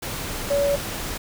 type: tone in noise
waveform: sine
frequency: 567 Hz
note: C#5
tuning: 39 cents sharp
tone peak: -18 dBFS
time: 0.5-0.76 s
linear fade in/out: 10 ms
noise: pink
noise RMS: -30 dBFS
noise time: 0.02-1.18 s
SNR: +9 dB
effects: none